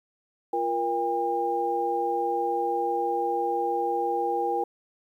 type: tone cluster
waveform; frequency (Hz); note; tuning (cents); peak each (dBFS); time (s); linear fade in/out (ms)
sine; 346.7 / 472.7 / 805; F4 / A#4 / G5; -13 / +24 / +46; -31 / -29 / -26; 0.53-4.64; 5
effects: 10-bit